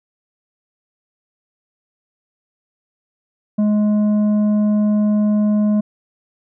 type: tone with tanh clipping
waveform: triangle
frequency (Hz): 210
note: G#3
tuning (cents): +19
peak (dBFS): -14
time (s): 3.58-5.81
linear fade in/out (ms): 10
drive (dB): 11
effects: none